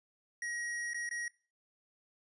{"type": "tone with dropouts", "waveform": "square", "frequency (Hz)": 1896, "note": "A#6", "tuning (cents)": 29, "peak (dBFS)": -37, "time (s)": [0.42, 1.28], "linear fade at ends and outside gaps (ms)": 2, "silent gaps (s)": [[0.934, 0.944], [1.091, 1.111]], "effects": ["noise-tail reverb RT60 0.4 s tail -22 dB re dry", "resampled to 24000 Hz"]}